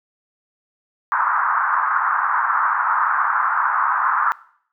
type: band-pass noise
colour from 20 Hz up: pink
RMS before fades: -19 dBFS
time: 1.12-4.32 s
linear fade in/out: 0 ms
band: 960 to 1500 Hz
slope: 48 dB/octave
effects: noise-tail reverb RT60 0.6 s tail -21 dB re dry